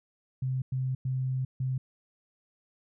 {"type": "tone bursts at uneven times", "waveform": "sine", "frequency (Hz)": 130.1, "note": "C3", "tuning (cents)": -9, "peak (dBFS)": -27, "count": 4, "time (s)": [[0.42, 0.62], [0.72, 0.95], [1.05, 1.45], [1.6, 1.78]], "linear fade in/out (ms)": 5, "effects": []}